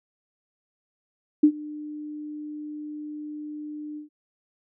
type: tone with ADSR envelope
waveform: sine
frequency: 300 Hz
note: D4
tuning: 37 cents sharp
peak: -10 dBFS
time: 1.43-4.09 s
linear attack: 8 ms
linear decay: 74 ms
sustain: -23 dB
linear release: 120 ms
effects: none